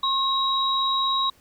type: tone pair together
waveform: sine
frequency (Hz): 1075 / 3831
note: C6 / A#7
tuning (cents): +47 / +47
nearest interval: octave + minor seventh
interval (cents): 2200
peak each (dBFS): -23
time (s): 0.03-1.3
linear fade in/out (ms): 5
effects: pink hiss -58 dBFS RMS until 1.4 s